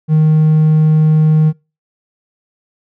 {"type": "tone", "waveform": "triangle", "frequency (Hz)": 155.56, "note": "D#3", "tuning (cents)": 0, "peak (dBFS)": -4, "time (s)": [0.08, 1.53], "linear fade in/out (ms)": 50, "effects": ["noise-tail reverb RT60 0.3 s tail -26 dB re dry", "tanh soft clip ceiling 0 dBFS"]}